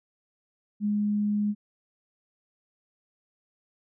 sine tone, 207.7 Hz, G#3, in tune, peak -23 dBFS, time 0.8-1.55 s, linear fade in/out 50 ms, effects none

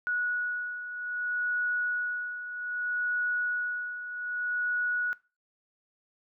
sine beating tone pair, 1463 / 1463.63 Hz, F#6 / F#6, -20 / -19 cents, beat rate 0.63 Hz, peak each -36 / -30 dBFS, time 0.07-5.13 s, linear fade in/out 0 ms, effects noise-tail reverb RT60 0.3 s tail -20 dB re dry

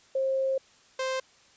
sine / sawtooth tone pair in turn, 533 / 523.2 Hz, C5 / C5, +32 / 0 cents, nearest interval unison, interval 32 cents, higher first, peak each -24 dBFS, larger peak neither, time 0.15-0.58 / 0.99-1.2 s, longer first, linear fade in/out 5 ms, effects white hiss -59 dBFS RMS until 1.56 s + resampled to 16000 Hz

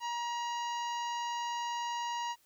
harmonic tone with a mistuned harmonic, 950 Hz, A#5, 33 cents sharp, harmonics 1 / 2 / 3 / 4 / 5 / 6 / 7, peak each -34 / -45 / -44 / -51 / -52 / -53 / -50 dBFS, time 0-2.36 s, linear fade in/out 50 ms, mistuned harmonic 4, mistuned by +60 cents, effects white hiss -68 dBFS RMS until 2.45 s

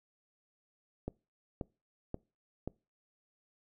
click train, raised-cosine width 2 ms, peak -23 dBFS, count 4, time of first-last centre 1.08-2.676 s, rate 1.88 Hz, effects noise-tail reverb RT60 0.3 s tail -24 dB re dry

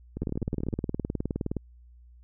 two click trains, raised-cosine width 3 ms, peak -16 / -21 dBFS, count 27 / 10, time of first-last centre 0.22-1.567 / 0.17-0.729 s, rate 19.3 / 16.1 Hz, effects added 60 Hz sine -50 dBFS peak until 2.23 s

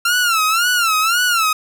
sawtooth tone with vibrato, 1365 Hz, F6, 40 cents flat, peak -10 dBFS, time 0.05-1.53 s, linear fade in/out 5 ms, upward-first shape sine, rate 1.9 Hz, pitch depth 140 cents each way, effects none

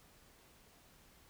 silence, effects pink hiss -64 dBFS RMS until 1.29 s

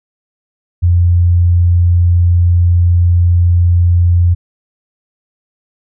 sine tone, 87.31 Hz, F2, in tune, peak -6 dBFS, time 0.82-4.35 s, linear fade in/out 20 ms, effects none

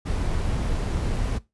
brown noise, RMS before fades -25 dBFS, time 0.05-1.39 s, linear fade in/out 20 ms, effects noise-tail reverb RT60 0.2 s tail -18 dB re dry + resampled to 24000 Hz

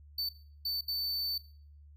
square tone bursts at uneven times, 4533 Hz, C#8, 38 cents sharp, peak -32 dBFS, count 3, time 0.18-0.29 / 0.65-0.81 / 0.88-1.38 s, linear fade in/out 5 ms, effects noise-tail reverb RT60 0.5 s tail -19 dB re dry + added 73 Hz sine -52 dBFS peak until 1.96 s

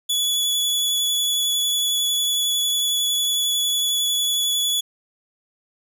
sawtooth tone with vibrato, 3413 Hz, G#7, 47 cents sharp, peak -16 dBFS, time 0.09-4.81 s, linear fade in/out 10 ms, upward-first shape triangle, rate 11 Hz, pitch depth 17 cents each way, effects none

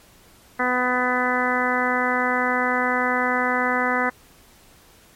harmonic tone, 250 Hz, B3, 21 cents sharp, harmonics 1 / 2 / 3 / 4 / 5 / 6 / 7 / 8, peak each -27 / -27 / -27 / -27 / -27 / -27 / -27 / -27 dBFS, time 0.59-4.1 s, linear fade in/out 10 ms, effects pink hiss -52 dBFS RMS until 5.15 s + MP3 64 kbps

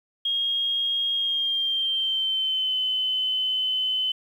sine tone with pitch glide, 3257 to 3039 Hz, G#7 to F#7, -34 to +46 cents, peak -22 dBFS, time 0.25-4.12 s, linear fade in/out 5 ms, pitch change -120 cents, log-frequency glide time 1.14-2.75 s, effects 9-bit

